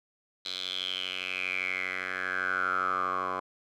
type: tone with band-pass filter sweep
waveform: 10% pulse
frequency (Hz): 92.5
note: F#2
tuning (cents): 0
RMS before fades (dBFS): -32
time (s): 0.45-3.4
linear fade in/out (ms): 5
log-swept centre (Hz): 3900 to 1000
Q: 8.3
effects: none